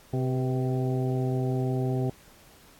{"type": "harmonic tone with a mistuned harmonic", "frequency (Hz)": 129.3, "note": "C3", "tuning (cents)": -20, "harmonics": [1, 2, 3, 4, 5, 6], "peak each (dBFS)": [-26, -32, -32, -40, -39, -40], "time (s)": [0.13, 2.1], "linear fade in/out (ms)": 5, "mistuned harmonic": 4, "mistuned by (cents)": -66, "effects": ["pink hiss -55 dBFS RMS until 2.79 s", "AAC 64 kbps"]}